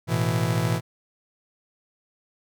45% pulse chord, A suspended second, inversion none, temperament just, 110 / 123.75 / 165 Hz, A2 / B2 / E3, 0 / +4 / +2 cents, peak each -26 dBFS, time 0.07-0.81 s, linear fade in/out 50 ms, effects none

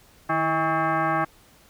sine tone with frequency modulation, 154.8 Hz, D#3, 9 cents flat, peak -20 dBFS, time 0.29-1.25 s, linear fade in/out 10 ms, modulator 482 Hz, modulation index 3, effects pink hiss -55 dBFS RMS until 1.69 s

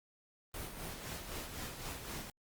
pink noise with tremolo, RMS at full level -42 dBFS, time 0.54-2.3 s, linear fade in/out 2 ms, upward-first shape sine, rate 3.9 Hz, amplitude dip 50%, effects Opus 32 kbps

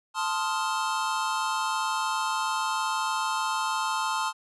square chord, F dominant seventh, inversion first, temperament equal with one note detuned, 880 / 1046.5 / 1253.9 / 1396.9 Hz, A5 / C6 / Eb6 / F6, 0 / 0 / +13 / 0 cents, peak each -31 / -31 / -34 / -35 dBFS, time 0.14-4.33 s, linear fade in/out 50 ms, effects resampled to 24000 Hz

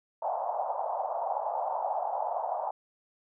white band-pass noise, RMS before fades -32 dBFS, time 0.22-2.71 s, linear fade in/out 5 ms, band 630 to 890 Hz, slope 48 dB/octave, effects none

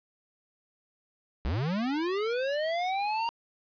square linear sweep, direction up, 54 to 939 Hz, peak -28 dBFS, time 1.45-3.29 s, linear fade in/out 0 ms, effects resampled to 11025 Hz + 9-bit

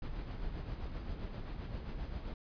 brown noise with tremolo, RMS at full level -39 dBFS, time 0.02-2.34 s, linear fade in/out 2 ms, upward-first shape sine, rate 7.6 Hz, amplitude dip 45%, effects resampled to 11025 Hz

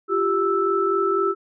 sine tone cluster, 349.3 / 393.3 / 1318 Hz, F4 / G4 / E6, 0 / +6 / -1 cents, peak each -25 / -21 / -22 dBFS, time 0.08-1.35 s, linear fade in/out 50 ms, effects none

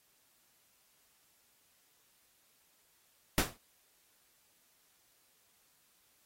pink noise with exponential decay, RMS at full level -25 dBFS, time 3.38-3.57 s, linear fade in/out 1 ms, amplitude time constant 40 ms, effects white hiss -70 dBFS RMS until 6.25 s + AAC 48 kbps

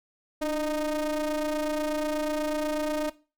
square ring-modulated tone, 155.7 Hz, D#3, 2 cents sharp, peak -24 dBFS, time 0.41-3.1 s, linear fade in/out 10 ms, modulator 453 Hz, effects noise-tail reverb RT60 0.3 s tail -17 dB re dry

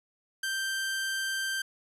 sawtooth tone, 1568 Hz, G6, in tune, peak -26 dBFS, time 0.43-1.62 s, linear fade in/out 5 ms, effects resampled to 32000 Hz

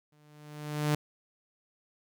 sawtooth tone with exponential growth, 149.6 Hz, D3, 32 cents sharp, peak -20 dBFS, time 0.12-0.95 s, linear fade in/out 5 ms, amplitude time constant 180 ms, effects none

